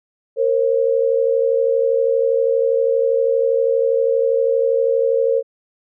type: tone pair together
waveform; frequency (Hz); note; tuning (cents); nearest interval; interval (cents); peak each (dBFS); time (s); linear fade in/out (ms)
sine; 463.3 / 535.8; A#4 / C5; -11 / +41; minor third; 252; -16 / -17; 0.36-5.43; 50
effects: none